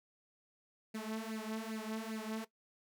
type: tone with flanger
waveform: sawtooth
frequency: 220 Hz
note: A3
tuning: in tune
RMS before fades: -41 dBFS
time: 0.94-2.45 s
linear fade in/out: 10 ms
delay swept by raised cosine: 0.43 to 4.53 ms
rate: 2.5 Hz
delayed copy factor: +0.8
effects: noise-tail reverb RT60 0.1 s tail -17 dB re dry